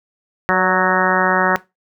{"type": "harmonic tone with a mistuned harmonic", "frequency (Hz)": 185, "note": "F#3", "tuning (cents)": 0, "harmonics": [1, 2, 3, 4, 5, 6, 7, 8, 9, 10], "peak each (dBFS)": [-22, -22, -22, -22, -22, -22, -22, -22, -22, -22], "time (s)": [0.49, 1.56], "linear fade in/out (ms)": 0, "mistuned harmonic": 3, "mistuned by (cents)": 31, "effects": ["noise-tail reverb RT60 0.2 s tail -17 dB re dry"]}